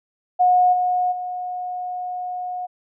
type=tone with level steps; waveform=sine; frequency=725 Hz; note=F#5; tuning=35 cents flat; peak=-12 / -17 / -25 dBFS; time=0.39-2.67 s; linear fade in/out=20 ms; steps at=0.72 / 1.11 s; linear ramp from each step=20 ms; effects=none